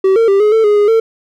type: tone with pitch steps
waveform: triangle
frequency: 382.9 / 456 / 394.5 / 422.2 / 445.4 / 415.8 / 412.8 / 450 Hz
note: G4 / A#4 / G4 / G#4 / A4 / G#4 / G#4 / A4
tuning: -41 / -38 / +11 / +29 / +21 / +2 / -10 / +39 cents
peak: -5 dBFS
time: 0.04-1 s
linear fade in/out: 5 ms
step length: 120 ms
effects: none